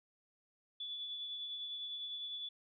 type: tone with tremolo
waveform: sine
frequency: 3448 Hz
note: A7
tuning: 36 cents flat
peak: -39 dBFS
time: 0.8-2.49 s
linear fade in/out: 5 ms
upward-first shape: triangle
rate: 9.9 Hz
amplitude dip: 35%
effects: none